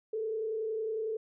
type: tone with frequency modulation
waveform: sine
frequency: 440 Hz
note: A4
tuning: in tune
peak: -31 dBFS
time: 0.13-1.17 s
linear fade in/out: 5 ms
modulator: 30.9 Hz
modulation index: 0.5
effects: none